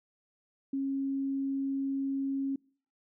sine tone, 272.6 Hz, C#4, 29 cents flat, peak -29 dBFS, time 0.73-2.56 s, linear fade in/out 5 ms, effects noise-tail reverb RT60 0.5 s tail -26 dB re dry

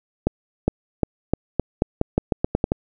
accelerating click train, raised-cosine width 2 ms, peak -4 dBFS, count 13, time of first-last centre 0.27-2.719 s, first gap 410 ms, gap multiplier 0.86, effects none

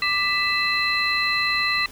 sine tone cluster, 1178 / 1987 / 2632 / 4078 Hz, D6 / B6 / E7 / C8, +5 / +10 / -3 / -45 cents, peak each -27 / -23 / -26 / -25 dBFS, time 0.02-1.86 s, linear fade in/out 2 ms, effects pink hiss -44 dBFS RMS until 1.91 s

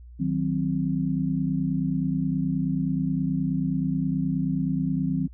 sine chord, C diminished, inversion first, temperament equal, 155.56 / 185 / 261.6 Hz, Eb3 / Gb3 / C4, 0 / 0 / 0 cents, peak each -27 dBFS, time 0.19-5.28 s, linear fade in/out 20 ms, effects added 60 Hz sine -42 dBFS peak until 5.33 s

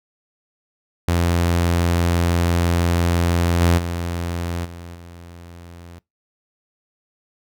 sawtooth tone with level steps, 86 Hz, F2, 26 cents flat, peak -12 / -9 / -19 / -30 / -34 dBFS, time 1.08-5.99 s, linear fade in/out 0 ms, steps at 3.6 / 3.77 / 4.64 / 4.94 s, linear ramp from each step 20 ms, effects noise-tail reverb RT60 0.2 s tail -23 dB re dry

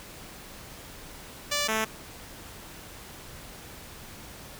5% pulse tone pair in turn, 584 / 219.5 Hz, D5 / A3, -10 / -4 cents, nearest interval octave + perfect fourth, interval 1694 cents, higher first, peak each -14 dBFS, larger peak neither, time 1.51-1.68 / 1.68-1.85 s, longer neither, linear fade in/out 10 ms, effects pink hiss -45 dBFS RMS until 4.59 s

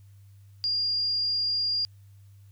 sine tone, 4812 Hz, D8, 41 cents sharp, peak -24 dBFS, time 0.64-1.85 s, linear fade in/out 0 ms, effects added 99 Hz sine -49 dBFS peak until 2.51 s + white hiss -69 dBFS RMS until 2.51 s

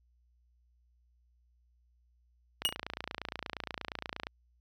click train, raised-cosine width 0.3 ms, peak -20 dBFS, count 48, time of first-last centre 2.62-4.269 s, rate 28.5 Hz
45% pulse tone with exponential decay, 2885 Hz, F#7, 44 cents flat, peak -21 dBFS, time 2.65-2.75 s, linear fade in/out 0 ms, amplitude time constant 20 ms
effects added 60 Hz sine -66 dBFS peak until 4.6 s

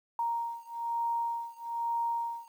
sine beating tone pair, 932.3 / 933.4 Hz, A#5 / A#5, 0 / +2 cents, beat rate 1.1 Hz, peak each -33 / -34 dBFS, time 0.19-2.48 s, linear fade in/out 2 ms, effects 10-bit

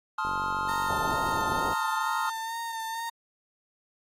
triangle chord, F dominant seventh, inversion first, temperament just, 873.1 / 1047.7 / 1257.2 / 1396.9 Hz, A5 / C6 / Eb6 / F6, -14 / +2 / +18 / 0 cents, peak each -31 dBFS, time 0.18-2.3 s, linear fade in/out 5 ms
click train, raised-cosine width 2 ms, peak -27 dBFS, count 69, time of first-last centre 0.25-1.691 s, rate 47.2 Hz
35% pulse tone with vibrato, 910 Hz, A#5, 42 cents flat, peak -30 dBFS, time 0.68-3.1 s, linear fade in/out 10 ms, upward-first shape sine, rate 2.2 Hz, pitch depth 30 cents each way
white low-pass noise, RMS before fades -35 dBFS, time 0.89-1.74 s, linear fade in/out 10 ms, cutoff 850 Hz, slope 96 dB/octave
effects AAC 48 kbps

